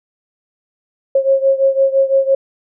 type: beating tone pair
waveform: sine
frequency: 539 / 544.9 Hz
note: C#5 / C#5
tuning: -49 / -30 cents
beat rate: 5.9 Hz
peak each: -12 / -15 dBFS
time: 1.15-2.35 s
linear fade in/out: 5 ms
effects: none